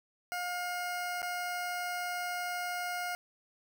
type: tone with dropouts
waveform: 20% pulse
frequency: 713 Hz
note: F5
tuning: 36 cents sharp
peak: -29 dBFS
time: 0.32-3.15 s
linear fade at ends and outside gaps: 0 ms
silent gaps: 1.219-1.228 s
effects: none